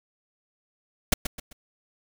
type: noise with echo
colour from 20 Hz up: pink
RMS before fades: -19 dBFS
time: 1.12-1.14 s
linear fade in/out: 5 ms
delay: 130 ms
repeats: 3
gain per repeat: -9 dB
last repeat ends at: 1.53 s
effects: none

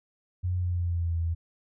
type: tone with pitch glide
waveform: sine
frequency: 90.4 to 83.38 Hz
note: F#2 to E2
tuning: -40 to +20 cents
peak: -25 dBFS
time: 0.43-1.35 s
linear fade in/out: 20 ms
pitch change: -140 cents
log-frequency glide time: 0.55-1.17 s
effects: none

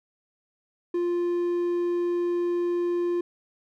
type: tone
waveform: triangle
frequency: 349.2 Hz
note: F4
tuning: in tune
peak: -21 dBFS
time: 0.94-3.21 s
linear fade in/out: 5 ms
effects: none

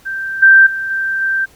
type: tone with level steps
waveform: sine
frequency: 1568 Hz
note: G6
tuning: in tune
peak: -19 / -3 / -18 / -15 / -13 dBFS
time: 0.05-1.46 s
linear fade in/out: 20 ms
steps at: 0.42 / 0.66 / 0.9 / 1.21 s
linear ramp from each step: 10 ms
effects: pink hiss -48 dBFS RMS until 1.55 s

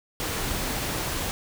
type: noise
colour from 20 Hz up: pink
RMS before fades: -29 dBFS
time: 0.2-1.31 s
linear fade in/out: 0 ms
effects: none

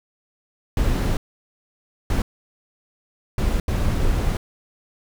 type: noise bursts at uneven times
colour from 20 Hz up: brown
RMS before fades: -20 dBFS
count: 4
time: 0.77-1.17 / 2.1-2.22 / 3.38-3.6 / 3.68-4.37 s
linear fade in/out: 2 ms
effects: none

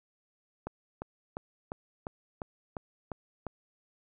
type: click train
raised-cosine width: 1 ms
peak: -22 dBFS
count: 9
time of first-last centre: 0.67-3.467 s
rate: 2.86 Hz
effects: none

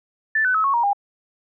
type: tone with pitch steps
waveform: sine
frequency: 1760 / 1505.8 / 1288.4 / 1102.3 / 943.2 / 807 Hz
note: A6 / F#6 / E6 / C#6 / A#5 / G#5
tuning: 0 / +30 / -40 / -10 / +20 / -50 cents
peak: -16 dBFS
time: 0.35-0.932 s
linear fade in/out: 5 ms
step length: 97 ms
effects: none

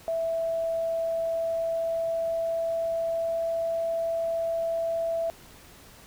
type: tone with pitch glide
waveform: sine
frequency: 659.3 to 663.5 Hz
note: E5 to E5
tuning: 0 to +11 cents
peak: -25 dBFS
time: 0.08-5.3 s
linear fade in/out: 0 ms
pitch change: +11 cents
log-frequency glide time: 0.37-3.65 s
effects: pink hiss -51 dBFS RMS until 6.06 s

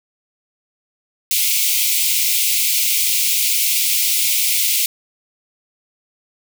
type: high-pass noise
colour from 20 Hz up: white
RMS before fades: -17 dBFS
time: 1.31-4.86 s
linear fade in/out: 2 ms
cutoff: 2100 Hz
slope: 96 dB/octave
effects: none

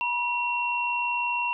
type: tone pair together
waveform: sine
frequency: 965.6 / 2733 Hz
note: B5 / F7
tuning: -39 / -38 cents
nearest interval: octave + tritone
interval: 1801 cents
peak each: -27 dBFS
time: 0.01-1.53 s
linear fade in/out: 0 ms
effects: none

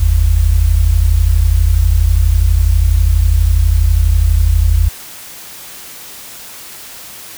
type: tone pair together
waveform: sine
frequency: 48.19 / 80.4 Hz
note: G1 / E2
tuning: -29 / -43 cents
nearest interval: major sixth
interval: 886 cents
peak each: -10 dBFS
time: 0-4.89 s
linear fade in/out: 10 ms
effects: white hiss -32 dBFS RMS until 7.37 s

